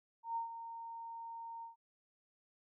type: tone with ADSR envelope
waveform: sine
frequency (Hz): 920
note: A#5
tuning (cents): -23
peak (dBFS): -34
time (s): 0.23-1.76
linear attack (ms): 130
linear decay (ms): 120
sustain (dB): -10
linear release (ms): 130
effects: none